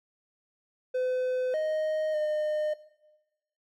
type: tone with pitch steps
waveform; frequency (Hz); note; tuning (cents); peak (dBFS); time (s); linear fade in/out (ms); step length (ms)
triangle; 508 / 622 / 609; B4 / D#5 / D#5; +49 / -1 / -37; -24; 0.94-2.74; 10; 600
effects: noise-tail reverb RT60 1.0 s tail -17 dB re dry + AAC 64 kbps